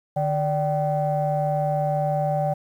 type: tone cluster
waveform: sine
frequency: 150.1 / 584 / 770 Hz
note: D3 / D5 / G5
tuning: +38 / -10 / -31 cents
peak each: -24 dBFS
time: 0.16-2.54 s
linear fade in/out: 10 ms
effects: tanh soft clip ceiling -13 dBFS + 9-bit